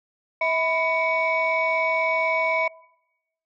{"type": "tone cluster", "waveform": "sine", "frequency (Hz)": [647, 996, 2248], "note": ["E5", "B5", "C#7"], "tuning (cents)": [-32, 14, 24], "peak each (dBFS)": [-23, -25, -22], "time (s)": [0.41, 2.68], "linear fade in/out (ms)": 5, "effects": ["noise-tail reverb RT60 0.9 s tail -23 dB re dry", "tanh soft clip ceiling -14 dBFS"]}